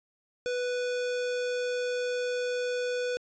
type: tone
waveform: square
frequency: 493.9 Hz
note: B4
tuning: in tune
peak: -29 dBFS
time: 0.46-3.17 s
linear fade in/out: 0 ms
effects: resampled to 16000 Hz